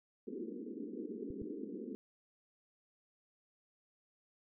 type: band-pass noise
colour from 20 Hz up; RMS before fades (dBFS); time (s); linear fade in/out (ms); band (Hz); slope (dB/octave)
pink; -44; 0.27-1.95; 0; 200 to 460; 96
type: clicks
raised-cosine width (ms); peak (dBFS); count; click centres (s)
5; -35; 2; 1.304 / 1.418
effects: none